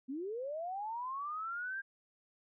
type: linear sweep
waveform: sine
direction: up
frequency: 246.9 to 1612 Hz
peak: -37 dBFS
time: 0.08-1.82 s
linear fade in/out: 20 ms
effects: none